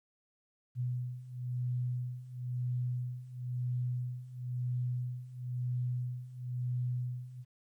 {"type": "beating tone pair", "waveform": "sine", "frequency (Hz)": [123.47, 124.46], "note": ["B2", "B2"], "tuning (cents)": [0, 14], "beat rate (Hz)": 0.99, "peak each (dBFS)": [-38, -35], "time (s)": [0.75, 7.45], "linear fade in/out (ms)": 50, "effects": ["12-bit"]}